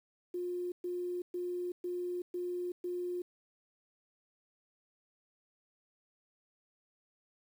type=tone bursts; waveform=sine; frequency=355.8 Hz; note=F4; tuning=32 cents sharp; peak=-34 dBFS; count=6; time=0.34-3.22 s; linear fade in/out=5 ms; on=380 ms; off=120 ms; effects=10-bit